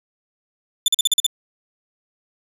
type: tone bursts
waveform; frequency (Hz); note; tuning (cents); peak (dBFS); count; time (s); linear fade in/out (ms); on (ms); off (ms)
sawtooth; 3520; A7; 0; -10; 7; 0.86-1.265; 2; 21; 43
effects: resampled to 32000 Hz